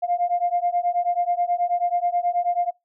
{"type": "beating tone pair", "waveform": "sine", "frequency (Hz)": [698.5, 707.8], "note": ["F5", "F5"], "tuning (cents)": [0, 23], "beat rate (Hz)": 9.3, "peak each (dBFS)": -22, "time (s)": [0.02, 2.71], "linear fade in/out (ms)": 20, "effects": ["noise-tail reverb RT60 0.2 s tail -24 dB re dry", "tanh soft clip ceiling -12 dBFS"]}